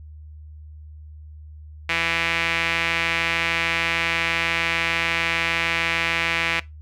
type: tone with band-pass filter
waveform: sawtooth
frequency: 166.6 Hz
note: E3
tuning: 19 cents sharp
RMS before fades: -23 dBFS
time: 1.89-6.6 s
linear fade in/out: 5 ms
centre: 2300 Hz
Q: 2.8
effects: noise-tail reverb RT60 0.2 s tail -20 dB re dry + added 76 Hz sine -38 dBFS peak until 6.81 s